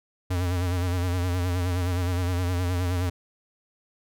square tone with vibrato, 89.4 Hz, F2, 41 cents sharp, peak -24 dBFS, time 0.3-3.1 s, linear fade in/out 10 ms, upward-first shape sine, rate 9.6 Hz, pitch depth 56 cents each way, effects none

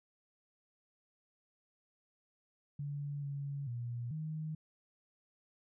sine tone with pitch steps, 143.7 / 141 / 119.9 / 155.9 Hz, D3 / C#3 / A#2 / D#3, -37 / +30 / +49 / +4 cents, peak -37 dBFS, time 2.79-4.55 s, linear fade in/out 5 ms, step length 440 ms, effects none

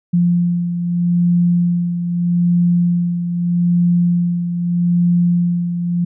sine beating tone pair, 174.1 / 174.9 Hz, F3 / F3, -5 / +3 cents, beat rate 0.8 Hz, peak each -13 / -21 dBFS, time 0.13-6.05 s, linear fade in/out 10 ms, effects none

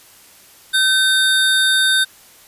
square tone pair together, 1538 / 3658 Hz, G6 / A#7, -33 / -33 cents, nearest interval octave + minor third, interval 1500 cents, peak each -16 dBFS, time 0.73-2.05 s, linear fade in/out 20 ms, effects white hiss -46 dBFS RMS until 2.47 s + resampled to 32000 Hz

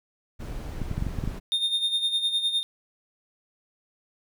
brown noise, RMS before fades -34 dBFS, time 0.39-1.4 s, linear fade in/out 20 ms
clicks, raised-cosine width 5 ms, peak -16 dBFS, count 8, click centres 0.817 / 0.914 / 0.98 / 1.024 / 1.067 / 1.187 / 1.239 / 1.276 s
triangle tone with tremolo, 3654 Hz, A#7, 35 cents flat, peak -19 dBFS, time 1.52-2.63 s, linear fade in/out 0 ms, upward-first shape sine, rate 9.8 Hz, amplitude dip 65%
effects none

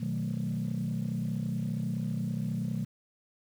sine chord, B dominant seventh, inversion none, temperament equal, 123.47 / 155.56 / 185 / 220 Hz, B2 / D#3 / F#3 / A3, 0 / 0 / 0 / 0 cents, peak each -34 dBFS, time 0-2.85 s, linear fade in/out 10 ms, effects tanh soft clip ceiling -24 dBFS + 9-bit

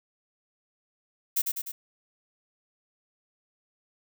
violet noise with echo, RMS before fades -25 dBFS, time 1.36-1.42 s, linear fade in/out 10 ms, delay 100 ms, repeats 3, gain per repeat -4 dB, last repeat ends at 1.72 s, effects none

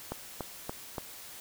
click train, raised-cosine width 1 ms, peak -20 dBFS, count 4, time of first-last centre 0.12-0.982 s, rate 3.48 Hz, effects white hiss -47 dBFS RMS until 1.4 s

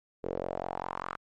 sawtooth tone with band-pass filter sweep, 44.99 Hz, F#1, 48 cents flat, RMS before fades -36 dBFS, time 0.23-1.17 s, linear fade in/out 20 ms, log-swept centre 440 to 1300 Hz, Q 3.4, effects MP3 48 kbps

